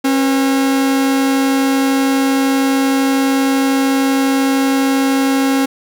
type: tone pair together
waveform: 45% pulse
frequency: 271.1 / 489.4 Hz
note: C#4 / B4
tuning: -38 / -16 cents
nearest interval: minor seventh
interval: 1022 cents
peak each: -12 / -23 dBFS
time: 0.04-5.66 s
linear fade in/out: 10 ms
effects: none